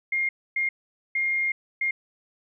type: tone bursts at uneven times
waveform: sine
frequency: 2126 Hz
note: C7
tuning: 27 cents sharp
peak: -22 dBFS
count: 4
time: 0.12-0.29 / 0.56-0.69 / 1.15-1.52 / 1.81-1.91 s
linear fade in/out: 5 ms
effects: none